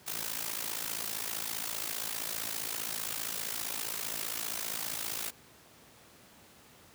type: noise with amplitude modulation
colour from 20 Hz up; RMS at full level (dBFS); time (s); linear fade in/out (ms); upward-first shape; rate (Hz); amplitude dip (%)
white; -33; 0.06-5.31; 20; sine; 55.2; 80
effects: pink hiss -57 dBFS RMS until 6.94 s + high-pass 100 Hz 12 dB/octave